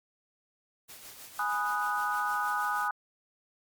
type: noise with tremolo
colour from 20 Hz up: white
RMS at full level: -46 dBFS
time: 0.88-2.89 s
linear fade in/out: 20 ms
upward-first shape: sine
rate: 6.4 Hz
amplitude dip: 45%
type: chord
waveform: sine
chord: G# minor seventh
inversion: none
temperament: equal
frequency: 830.6 / 987.8 / 1244.5 / 1480 Hz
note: G#5 / B5 / D#6 / F#6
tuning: 0 / 0 / 0 / 0 cents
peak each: -33 / -36 / -31 / -33 dBFS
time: 1.39-2.91 s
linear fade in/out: 2 ms
effects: MP3 96 kbps